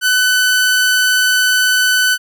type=tone; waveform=sawtooth; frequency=1503 Hz; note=F#6; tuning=27 cents sharp; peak=-7 dBFS; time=0.01-2.18 s; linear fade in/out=50 ms; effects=none